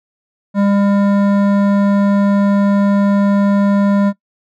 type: tone with hard clipping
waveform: sine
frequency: 200.7 Hz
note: G3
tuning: 41 cents sharp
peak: -12 dBFS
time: 0.54-4.13 s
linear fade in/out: 50 ms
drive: 13 dB
effects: noise-tail reverb RT60 0.1 s tail -19 dB re dry